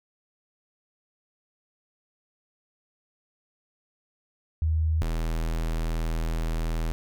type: tone pair in turn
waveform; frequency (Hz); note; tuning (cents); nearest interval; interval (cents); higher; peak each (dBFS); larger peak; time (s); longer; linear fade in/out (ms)
sine / square; 79.4 / 40.65; D#2 / E1; +36 / -23; octave; 1159; first; -21 / -26; first; 4.62-5.02 / 5.02-6.92; second; 0
effects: none